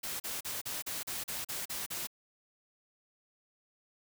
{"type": "noise bursts", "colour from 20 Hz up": "white", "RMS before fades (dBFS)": -38, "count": 10, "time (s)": [0.03, 2.072], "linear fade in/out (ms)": 10, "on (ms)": 170, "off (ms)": 38, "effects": []}